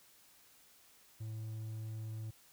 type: tone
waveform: triangle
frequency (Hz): 110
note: A2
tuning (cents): 0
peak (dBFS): -38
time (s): 1.2-2.31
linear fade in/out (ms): 10
effects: white hiss -64 dBFS RMS until 2.52 s